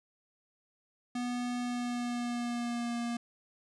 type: tone with pitch glide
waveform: square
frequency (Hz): 244.8 to 236.5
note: B3 to A#3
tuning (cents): -15 to +25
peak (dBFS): -33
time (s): 1.15-3.17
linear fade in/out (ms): 5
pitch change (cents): -60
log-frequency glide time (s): 1.6-2.97
effects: resampled to 22050 Hz